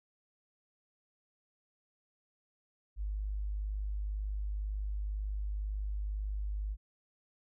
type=tone; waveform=sine; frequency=51 Hz; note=G#1; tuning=31 cents flat; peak=-33 dBFS; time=2.96-6.77 s; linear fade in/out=50 ms; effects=none